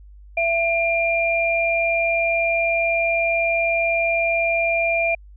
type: tone pair together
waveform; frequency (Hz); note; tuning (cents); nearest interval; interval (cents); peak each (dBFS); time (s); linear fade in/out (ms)
sine; 670 / 2392; E5 / D7; +28 / +31; octave + minor seventh; 2203; -20; 0.37-5.15; 5
effects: added 50 Hz sine -41 dBFS peak until 5.36 s